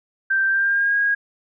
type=tone with pitch glide; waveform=sine; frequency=1568 to 1637.4 Hz; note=G6 to G#6; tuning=0 to -25 cents; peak=-16 dBFS; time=0.3-1.15 s; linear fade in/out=10 ms; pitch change=+75 cents; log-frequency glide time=0.47-0.96 s; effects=none